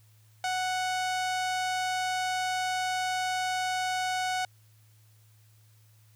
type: tone with low-pass filter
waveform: sawtooth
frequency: 740 Hz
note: F#5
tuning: in tune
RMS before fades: -30 dBFS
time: 0.44-4.45 s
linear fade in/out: 2 ms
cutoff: 8400 Hz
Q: 0.84
effects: added 108 Hz sine -57 dBFS peak until 6.15 s + white hiss -66 dBFS RMS until 6.15 s